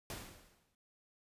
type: noise with exponential decay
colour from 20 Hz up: pink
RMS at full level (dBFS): -42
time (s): 0.1-0.75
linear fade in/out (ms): 1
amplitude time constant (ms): 140
effects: resampled to 32000 Hz